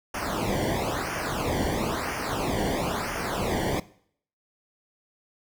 brown noise with flanger, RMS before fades -28 dBFS, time 0.14-3.8 s, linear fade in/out 5 ms, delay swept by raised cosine 0.25 to 0.79 ms, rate 1 Hz, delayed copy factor -1, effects noise-tail reverb RT60 0.6 s tail -19 dB re dry

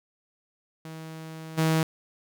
sawtooth tone with level steps, 160 Hz, D#3, 49 cents sharp, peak -34 / -17 dBFS, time 0.85-1.83 s, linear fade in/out 2 ms, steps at 1.57 s, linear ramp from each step 20 ms, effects none

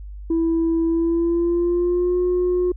sine tone with pitch glide, 329.6 to 359.4 Hz, E4 to F4, 0 to +50 cents, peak -15 dBFS, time 0.3-2.72 s, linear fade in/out 5 ms, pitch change +150 cents, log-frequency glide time 0.86-2.19 s, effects tanh soft clip ceiling -14 dBFS + added 50 Hz sine -32 dBFS peak until 2.76 s

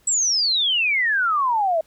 sine exponential sweep, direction down, 7930 to 622.3 Hz, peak -17 dBFS, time 0.07-1.81 s, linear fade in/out 5 ms, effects pink hiss -59 dBFS RMS until 1.86 s

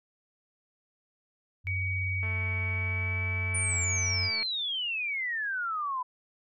sine tone, 92.5 Hz, F#2, in tune, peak -30 dBFS, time 1.64-4.31 s, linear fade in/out 50 ms
sine tone with pitch glide, 2259 to 2291 Hz, C#7 to D7, +32 to -44 cents, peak -31 dBFS, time 1.67-4.43 s, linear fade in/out 0 ms, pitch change +24 cents, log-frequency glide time 2.71-3.2 s
click train, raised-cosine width 0.5 ms, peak -30 dBFS, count 484, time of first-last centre 2.23-4.425 s, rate 220 Hz
sine exponential sweep, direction down, 9440 to 987.8 Hz, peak -29 dBFS, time 3.54-6.03 s, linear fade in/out 10 ms
effects none

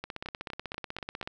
two click trains, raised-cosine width 0.3 ms, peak -22 / -20 dBFS, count 5 / 21, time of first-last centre 0.26-1.229 / 0.04-1.275 s, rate 4.13 / 16.2 Hz, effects none

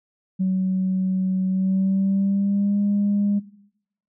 sine tone with pitch glide, 187.5 to 203.3 Hz, F#3 to G#3, +23 to -37 cents, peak -17 dBFS, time 0.39-3.4 s, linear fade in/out 20 ms, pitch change +140 cents, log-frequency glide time 1.47-2.79 s, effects noise-tail reverb RT60 0.8 s tail -19 dB re dry + tanh soft clip ceiling -14 dBFS

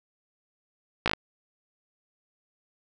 slowing click train, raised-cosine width 0.3 ms, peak -7 dBFS, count 5, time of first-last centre 1.06-1.134 s, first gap 17 ms, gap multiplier 1.06, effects none

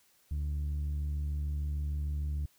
sine tone pair together, 73.35 / 146.7 Hz, D2 / D3, -2 / -2 cents, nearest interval octave, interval 1200 cents, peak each -29 / -39 dBFS, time 0.31-2.46 s, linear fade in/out 5 ms, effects tanh soft clip ceiling -28 dBFS + white hiss -67 dBFS RMS until 2.58 s

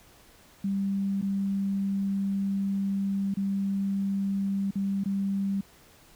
sine tone with dropouts, 196.7 Hz, G3, 6 cents sharp, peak -25 dBFS, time 0.64-5.61 s, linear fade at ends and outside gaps 5 ms, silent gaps 1.214-1.224 / 3.341-3.37 / 4.709-4.755 / 5.038-5.057 s, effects pink hiss -56 dBFS RMS until 6.15 s

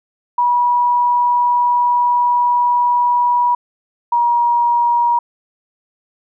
sine tone pair in turn, 970 / 952.2 Hz, B5 / A#5, -31 / +37 cents, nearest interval unison, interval 32 cents, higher first, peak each -11 dBFS, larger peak neither, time 0.38-3.55 / 4.12-5.19 s, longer first, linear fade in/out 5 ms, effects none

